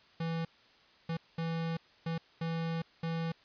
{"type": "tone bursts at uneven times", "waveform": "square", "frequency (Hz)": 164.81, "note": "E3", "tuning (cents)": 0, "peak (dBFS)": -33, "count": 6, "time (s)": [[0.2, 0.45], [1.09, 1.17], [1.38, 1.77], [2.06, 2.18], [2.41, 2.82], [3.03, 3.32]], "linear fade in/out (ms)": 5, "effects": ["white hiss -62 dBFS RMS until 3.44 s", "resampled to 11025 Hz"]}